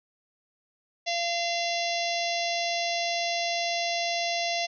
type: harmonic tone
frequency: 686 Hz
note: F5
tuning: 31 cents flat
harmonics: 1 / 3 / 4 / 5 / 6 / 7 / 8 / 9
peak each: -29 / -34 / -35 / -36 / -37 / -37 / -38 / -39 dBFS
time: 1.06-4.67 s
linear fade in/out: 20 ms
effects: none